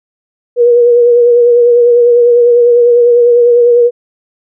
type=tone with vibrato; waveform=sine; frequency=479.1 Hz; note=A#4; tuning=47 cents sharp; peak=-3 dBFS; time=0.56-3.91 s; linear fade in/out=50 ms; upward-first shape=sine; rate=10 Hz; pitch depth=29 cents each way; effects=none